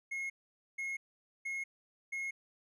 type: tone bursts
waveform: triangle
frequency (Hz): 2162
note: C#7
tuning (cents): -44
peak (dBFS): -34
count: 4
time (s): 0.11-2.31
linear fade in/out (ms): 10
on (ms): 190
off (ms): 480
effects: resampled to 32000 Hz